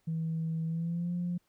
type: tone with pitch glide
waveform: sine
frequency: 162.1 to 175.75 Hz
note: E3 to F3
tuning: -29 to +11 cents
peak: -29 dBFS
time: 0.07-1.38 s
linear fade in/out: 10 ms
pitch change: +140 cents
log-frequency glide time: 0.66-1.13 s
effects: tanh soft clip ceiling -26 dBFS + pink hiss -74 dBFS RMS until 1.48 s